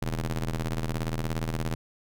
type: ring-modulated tone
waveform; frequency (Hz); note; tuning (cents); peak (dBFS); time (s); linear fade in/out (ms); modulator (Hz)
sawtooth; 80.6; E2; -38; -21; 0.02-1.75; 5; 48.8
effects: none